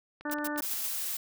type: click train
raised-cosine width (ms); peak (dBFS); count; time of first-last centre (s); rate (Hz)
0.3; -31; 7; 0.21-0.736; 11.4
type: harmonic tone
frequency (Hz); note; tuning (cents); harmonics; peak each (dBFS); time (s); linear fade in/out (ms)
296.4; D4; +16; 1 / 2 / 3 / 4 / 5 / 6; -34 / -39 / -40 / -42 / -39 / -41; 0.25-0.61; 5
type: noise bursts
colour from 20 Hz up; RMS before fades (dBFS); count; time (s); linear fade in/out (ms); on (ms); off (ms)
blue; -35; 5; 0.31-0.87; 5; 32; 100
type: noise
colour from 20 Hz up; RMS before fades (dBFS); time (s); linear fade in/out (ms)
blue; -34; 0.62-1.17; 5
effects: none